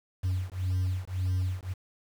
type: beating tone pair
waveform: sine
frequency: 91.5 / 93.3 Hz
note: F#2 / F#2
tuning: -19 / +15 cents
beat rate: 1.8 Hz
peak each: -28 / -28 dBFS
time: 0.23-1.74 s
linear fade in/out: 20 ms
effects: tanh soft clip ceiling -24 dBFS + 8-bit